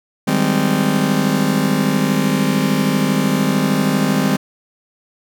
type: chord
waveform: 40% pulse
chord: Ab major seventh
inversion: second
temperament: just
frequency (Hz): 155.74 / 194.67 / 207.7 / 259.6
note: Eb3 / G3 / Ab3 / C4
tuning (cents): +2 / -12 / 0 / -13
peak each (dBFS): -20 / -18 / -20 / -18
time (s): 0.27-4.37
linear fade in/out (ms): 10
effects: none